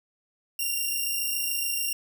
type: tone pair together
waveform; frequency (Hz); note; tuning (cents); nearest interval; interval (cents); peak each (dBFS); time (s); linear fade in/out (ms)
5% pulse; 2767 / 2794; F7 / F7; -17 / 0; unison; 17; -20; 0.59-1.93; 5
effects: none